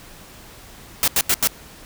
white noise bursts, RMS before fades -17 dBFS, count 4, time 1.03-1.473 s, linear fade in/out 0 ms, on 47 ms, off 85 ms, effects pink hiss -43 dBFS RMS until 1.85 s

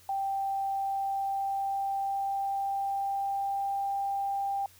sine tone with pitch glide, 784 to 792.7 Hz, G5 to G5, 0 to +19 cents, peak -28 dBFS, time 0.09-4.66 s, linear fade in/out 2 ms, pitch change +19 cents, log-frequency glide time 0.7-3.86 s, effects added 90 Hz sine -62 dBFS peak until 4.79 s + white hiss -58 dBFS RMS until 4.79 s

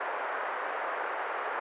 white band-pass noise, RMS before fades -34 dBFS, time 0-1.6 s, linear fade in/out 10 ms, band 460 to 1600 Hz, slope 24 dB/octave, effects resampled to 8000 Hz

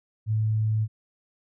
sine tone, 108.9 Hz, A2, 17 cents flat, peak -21 dBFS, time 0.26-0.88 s, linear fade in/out 50 ms, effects none

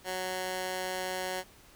15% pulse tone with high-pass filter, 185 Hz, F#3, in tune, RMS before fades -35 dBFS, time 0.04-1.44 s, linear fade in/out 50 ms, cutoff 520 Hz, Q 0.6, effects pink hiss -57 dBFS RMS until 1.75 s

